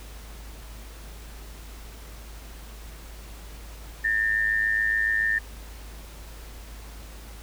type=tone with amplitude modulation; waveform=sine; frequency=1800 Hz; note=A6; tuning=39 cents sharp; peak=-18 dBFS; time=4.04-5.39 s; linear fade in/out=10 ms; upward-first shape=sine; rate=107 Hz; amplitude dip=65%; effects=added 53 Hz sine -40 dBFS peak until 7.42 s + pink hiss -47 dBFS RMS until 7.42 s